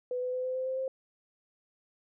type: tone with pitch steps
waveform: sine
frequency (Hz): 498.2 / 502.8 / 507.5 / 512.2 / 517 / 521.8 / 526.6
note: B4 / B4 / B4 / C5 / C5 / C5 / C5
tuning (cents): +15 / +31 / +47 / -37 / -21 / -5 / +11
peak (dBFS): -30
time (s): 0.11-0.88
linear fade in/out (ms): 2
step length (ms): 110
effects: none